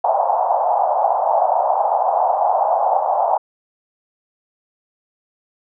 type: band-pass noise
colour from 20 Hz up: white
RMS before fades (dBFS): -17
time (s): 0.04-3.38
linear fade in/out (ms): 5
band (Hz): 650 to 860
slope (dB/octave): 48
effects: none